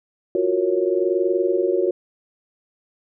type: chord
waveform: sine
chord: Gb major seventh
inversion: third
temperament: equal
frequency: 349.2 / 370 / 466.2 / 554.4 Hz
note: F4 / Gb4 / Bb4 / Db5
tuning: 0 / 0 / 0 / 0 cents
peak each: -23 / -20 / -25 / -25 dBFS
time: 0.35-1.91 s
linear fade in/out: 2 ms
effects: none